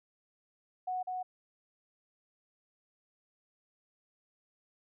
sine tone with echo, 737 Hz, F#5, 7 cents flat, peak -32 dBFS, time 0.87-1.03 s, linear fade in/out 10 ms, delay 200 ms, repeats 1, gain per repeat -2 dB, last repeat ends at 1.23 s, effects none

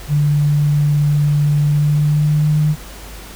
sine tone with pitch glide, 146.83 to 151.74 Hz, D3 to D#3, 0 to -43 cents, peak -11 dBFS, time 0.08-2.76 s, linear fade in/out 50 ms, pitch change +57 cents, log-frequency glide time 1.65-2.56 s, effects added 50 Hz sine -34 dBFS peak until 3.35 s + pink hiss -36 dBFS RMS until 3.35 s

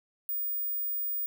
sine tone, 15000 Hz, A#9, 10 cents sharp, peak -29 dBFS, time 0.29-1.26 s, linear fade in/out 0 ms, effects none

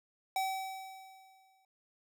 square tone with exponential decay, 765 Hz, G5, 42 cents flat, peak -30 dBFS, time 0.36-1.65 s, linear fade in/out 2 ms, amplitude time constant 280 ms, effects none

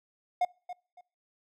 triangle tone with echo, 719 Hz, F#5, 50 cents flat, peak -21 dBFS, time 0.41-0.45 s, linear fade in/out 5 ms, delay 280 ms, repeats 2, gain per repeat -13 dB, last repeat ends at 1.01 s, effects noise-tail reverb RT60 0.4 s tail -26 dB re dry

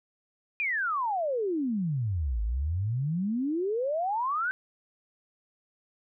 sine exponential two-way sweep, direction down then up, 2485 to 51.3 to 1559 Hz, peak -26 dBFS, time 0.6-4.51 s, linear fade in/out 0 ms, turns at 2.42 s, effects none

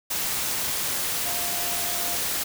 sine tone in noise, 698.5 Hz, F5, in tune, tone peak -36 dBFS, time 1.25-2.16 s, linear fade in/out 10 ms, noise white, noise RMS -27 dBFS, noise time 0.1-2.44 s, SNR -12 dB, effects none

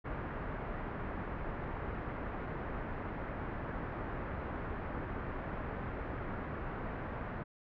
pink low-pass noise, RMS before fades -40 dBFS, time 0.04-7.44 s, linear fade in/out 20 ms, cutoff 1800 Hz, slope 24 dB/octave, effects none

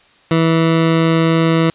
20% pulse tone, 163.5 Hz, E3, 14 cents flat, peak -6 dBFS, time 0.31-1.7 s, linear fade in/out 2 ms, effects white hiss -50 dBFS RMS until 1.74 s + resampled to 8000 Hz

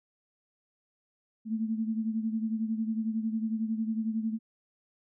sine beating tone pair, 220 / 231 Hz, A3 / A#3, 0 / -16 cents, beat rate 11 Hz, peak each -29 / -35 dBFS, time 1.45-4.39 s, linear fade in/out 50 ms, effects none

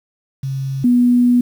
sine tone pair in turn, 134.9 / 244.4 Hz, C#3 / B3, -47 / -18 cents, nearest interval minor seventh, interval 1029 cents, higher second, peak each -19 / -9 dBFS, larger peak second, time 0.43-0.84 / 0.84-1.41 s, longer second, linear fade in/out 5 ms, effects 7-bit

